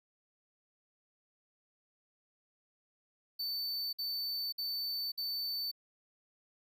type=tone bursts; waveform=square; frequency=4532 Hz; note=C#8; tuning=37 cents sharp; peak=-35 dBFS; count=4; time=3.39-5.715 s; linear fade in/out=10 ms; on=540 ms; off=55 ms; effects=none